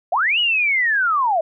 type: linear two-way sweep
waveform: sine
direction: up then down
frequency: 612 to 2960 to 612 Hz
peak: -15 dBFS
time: 0.12-1.41 s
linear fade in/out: 5 ms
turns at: 0.39 s
effects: none